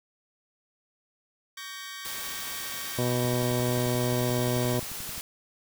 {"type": "chord", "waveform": "15% pulse", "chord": "G diminished", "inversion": "second", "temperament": "equal with one note detuned", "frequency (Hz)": [1130.1, 1568, 1864.7], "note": ["Db6", "G6", "Bb6"], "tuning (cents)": [33, 0, 0], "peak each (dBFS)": -36, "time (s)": [1.57, 4.78], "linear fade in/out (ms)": 5}
{"type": "noise", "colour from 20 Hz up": "white", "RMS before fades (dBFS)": -37, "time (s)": [2.05, 5.21], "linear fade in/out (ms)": 0}
{"type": "harmonic tone", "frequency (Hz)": 123.1, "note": "B2", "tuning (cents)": -5, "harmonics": [1, 2, 3, 4, 5, 6, 7, 8], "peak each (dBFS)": [-28, -31, -32, -34, -33, -44, -45, -40], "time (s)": [2.98, 4.8], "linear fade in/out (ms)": 5}
{"type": "click train", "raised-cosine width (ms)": 5, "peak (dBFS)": -31, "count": 23, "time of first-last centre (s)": [3.25, 5.18], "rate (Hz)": 11.4}
{"effects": []}